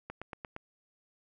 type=click train; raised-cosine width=0.5 ms; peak=-25 dBFS; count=5; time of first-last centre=0.1-0.564 s; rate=8.62 Hz; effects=none